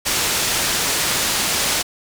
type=low-pass noise; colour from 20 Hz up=white; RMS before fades=-20 dBFS; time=0.05-1.83 s; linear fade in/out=20 ms; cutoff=8300 Hz; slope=12 dB/octave; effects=none